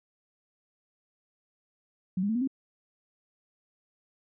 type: tone with pitch steps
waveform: sine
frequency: 185 / 202.9 / 222.6 / 244.1 / 267.7 Hz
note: F#3 / G#3 / A3 / B3 / C4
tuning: 0 / -40 / +20 / -20 / +40 cents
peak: -25 dBFS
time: 2.17-2.475 s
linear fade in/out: 5 ms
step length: 61 ms
effects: none